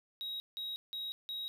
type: tone bursts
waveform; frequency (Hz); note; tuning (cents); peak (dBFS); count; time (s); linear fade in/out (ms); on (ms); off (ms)
triangle; 3810; A#7; +37; -36; 4; 0.21-1.48; 0; 190; 170
effects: none